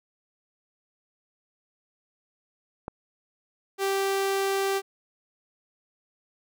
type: click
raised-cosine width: 1 ms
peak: -19 dBFS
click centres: 2.881 s
type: tone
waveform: sawtooth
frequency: 390.9 Hz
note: G4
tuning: 5 cents flat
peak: -20 dBFS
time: 3.78-4.82 s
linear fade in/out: 50 ms
effects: none